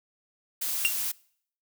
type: noise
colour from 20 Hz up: blue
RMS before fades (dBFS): -30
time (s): 0.61-1.12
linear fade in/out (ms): 10
type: tone with exponential decay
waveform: 45% pulse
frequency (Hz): 2764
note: F7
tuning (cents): -19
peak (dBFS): -16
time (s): 0.85-0.93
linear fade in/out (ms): 0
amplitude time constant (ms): 17
effects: noise-tail reverb RT60 0.6 s tail -23 dB re dry